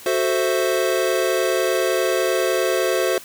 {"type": "chord", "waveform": "square", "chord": "F# half-diminished seventh", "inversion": "none", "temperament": "equal", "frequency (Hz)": [370, 440, 523.3, 659.3], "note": ["F#4", "A4", "C5", "E5"], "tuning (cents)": [0, 0, 0, 0], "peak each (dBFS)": [-23, -26, -23, -26], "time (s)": [0.06, 3.18], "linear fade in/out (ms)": 2, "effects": ["white hiss -41 dBFS RMS until 3.24 s"]}